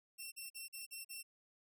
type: tone bursts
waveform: 10% pulse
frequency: 2705 Hz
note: E7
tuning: 44 cents sharp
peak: -37 dBFS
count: 6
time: 0.18-1.23 s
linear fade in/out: 20 ms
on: 140 ms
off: 42 ms
effects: none